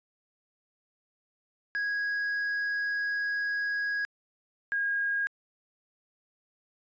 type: tone pair in turn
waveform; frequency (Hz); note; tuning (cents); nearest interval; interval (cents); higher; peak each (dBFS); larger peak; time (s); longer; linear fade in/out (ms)
triangle / sine; 1654 / 1631.2; G#6 / G#6; -8 / -32; unison; 24; first; -26 / -26; neither; 1.75-4.05 / 4.72-5.27; first; 0
effects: resampled to 16000 Hz